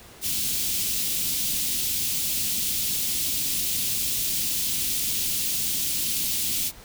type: band-stop noise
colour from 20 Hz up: white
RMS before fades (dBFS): -26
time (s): 0.21-6.72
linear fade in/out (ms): 50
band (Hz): 290 to 2700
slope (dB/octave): 24
effects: pink hiss -47 dBFS RMS until 6.84 s